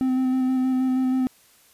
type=tone with vibrato; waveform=triangle; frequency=258.4 Hz; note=C4; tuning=21 cents flat; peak=-17 dBFS; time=0.01-1.27 s; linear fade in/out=0 ms; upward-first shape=square; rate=6.3 Hz; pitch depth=13 cents each way; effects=white hiss -56 dBFS RMS until 1.73 s + resampled to 32000 Hz